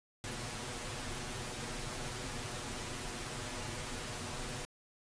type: noise with comb filter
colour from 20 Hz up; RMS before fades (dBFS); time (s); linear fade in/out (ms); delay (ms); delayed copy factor
pink; -41; 0.24-4.65; 0; 8.2; +0.8
effects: resampled to 22050 Hz